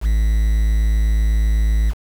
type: tone with quantisation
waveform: triangle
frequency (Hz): 54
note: A1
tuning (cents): -32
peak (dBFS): -11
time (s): 0.01-1.94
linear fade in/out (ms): 50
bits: 6
effects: none